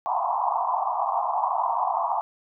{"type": "band-pass noise", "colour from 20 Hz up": "white", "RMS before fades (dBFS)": -25, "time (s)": [0.06, 2.21], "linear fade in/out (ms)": 0, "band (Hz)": [680, 1100], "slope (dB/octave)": 96, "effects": []}